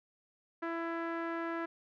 sawtooth tone with low-pass filter, 333.3 Hz, E4, 19 cents sharp, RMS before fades -37 dBFS, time 0.62-1.66 s, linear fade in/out 10 ms, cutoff 1600 Hz, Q 2.4, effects none

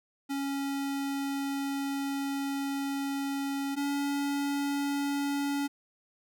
square tone pair in turn, 277.2 / 282.7 Hz, C#4 / C#4, 0 / +34 cents, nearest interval unison, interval 34 cents, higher second, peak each -31 / -29 dBFS, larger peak second, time 0.29-3.76 / 3.76-5.68 s, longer first, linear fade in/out 20 ms, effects none

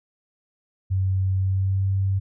sine tone with pitch glide, 94.9 to 96.78 Hz, F#2 to G2, +44 to -22 cents, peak -19 dBFS, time 0.9-2.2 s, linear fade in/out 20 ms, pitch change +34 cents, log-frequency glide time 1.37-1.87 s, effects none

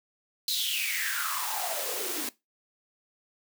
white noise with high-pass filter sweep, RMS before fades -31 dBFS, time 0.48-2.29 s, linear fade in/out 2 ms, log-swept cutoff 4200 to 270 Hz, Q 7.2, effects noise-tail reverb RT60 0.2 s tail -19 dB re dry

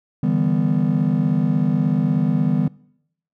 triangle chord, E minor seventh, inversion third, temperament just, 148.33 / 164.81 / 197.78 / 247.2 Hz, D3 / E3 / G3 / B3, +18 / 0 / +16 / +2 cents, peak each -19 dBFS, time 0.23-2.68 s, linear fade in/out 5 ms, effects noise-tail reverb RT60 0.7 s tail -23 dB re dry + tanh soft clip ceiling -7 dBFS

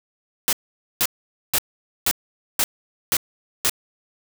white noise bursts, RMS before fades -19 dBFS, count 7, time 0.48-3.696 s, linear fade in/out 0 ms, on 48 ms, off 480 ms, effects none

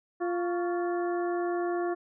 harmonic tone with a mistuned harmonic, 349.2 Hz, F4, in tune, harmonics 1 / 2 / 3 / 4 / 5, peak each -28 / -34 / -40 / -43 / -44 dBFS, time 0.2-1.95 s, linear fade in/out 20 ms, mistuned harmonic 3, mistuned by +110 cents, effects none

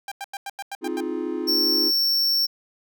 sawtooth tone bursts, 794 Hz, G5, 22 cents sharp, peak -26 dBFS, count 8, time 0.08-1.005 s, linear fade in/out 2 ms, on 36 ms, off 91 ms
triangle chord, F minor seventh, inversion second, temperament just, 261.9 / 314.3 / 349.2 / 419.1 Hz, C4 / Eb4 / F4 / Ab4, +2 / +18 / 0 / +16 cents, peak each -30 / -28 / -27 / -31 dBFS, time 0.81-1.92 s, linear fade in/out 50 ms
square tone, 5450 Hz, F8, 43 cents flat, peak -19 dBFS, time 1.47-2.47 s, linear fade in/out 20 ms
effects none

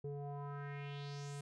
square tone with low-pass filter sweep, 142.7 Hz, D3, 49 cents flat, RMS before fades -45 dBFS, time 0.04-1.41 s, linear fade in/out 5 ms, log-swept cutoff 420 to 9300 Hz, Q 3.2, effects none

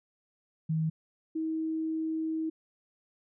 sine tone pair in turn, 159.1 / 319.1 Hz, D#3 / D#4, +39 / +44 cents, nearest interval octave, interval 1205 cents, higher second, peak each -26 / -29 dBFS, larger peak first, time 0.69-0.9 / 1.35-2.5 s, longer second, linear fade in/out 10 ms, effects none

